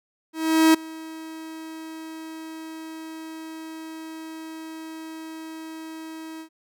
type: tone with ADSR envelope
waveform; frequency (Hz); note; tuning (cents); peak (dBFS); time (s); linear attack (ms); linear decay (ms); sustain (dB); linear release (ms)
45% pulse; 320; D#4; +49; -12; 0.33-6.49; 410; 9; -23; 87
effects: none